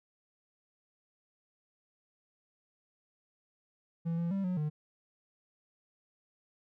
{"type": "tone with pitch steps", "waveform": "triangle", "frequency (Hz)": [166.8, 169.8, 195.5, 181.9, 151.3], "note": ["E3", "F3", "G3", "F#3", "D#3"], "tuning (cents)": [21, -48, -4, -29, -48], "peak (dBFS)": -28, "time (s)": [4.05, 4.7], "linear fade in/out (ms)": 20, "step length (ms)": 130, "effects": []}